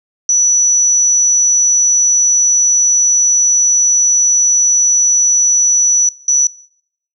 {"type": "tone bursts at uneven times", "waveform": "sine", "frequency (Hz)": 5920, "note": "F#8", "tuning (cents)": 0, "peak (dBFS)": -8, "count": 2, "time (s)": [[0.29, 6.09], [6.28, 6.47]], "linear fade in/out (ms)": 2, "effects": ["noise-tail reverb RT60 0.7 s tail -23 dB re dry"]}